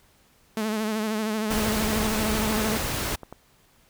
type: tone with vibrato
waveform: sawtooth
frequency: 216.3 Hz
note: A3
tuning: 29 cents flat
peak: -21 dBFS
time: 0.57-2.77 s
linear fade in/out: 2 ms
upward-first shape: sine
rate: 13 Hz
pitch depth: 50 cents each way
type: noise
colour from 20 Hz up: pink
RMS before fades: -28 dBFS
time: 1.5-3.16 s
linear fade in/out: 10 ms
type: clicks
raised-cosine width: 1 ms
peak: -24 dBFS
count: 5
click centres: 2.745 / 2.903 / 3.072 / 3.233 / 3.326 s
effects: pink hiss -60 dBFS RMS until 3.89 s